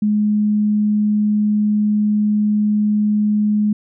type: tone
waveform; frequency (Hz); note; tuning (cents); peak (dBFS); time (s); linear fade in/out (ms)
sine; 210; G#3; +19; -13; 0.02-3.73; 5
effects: none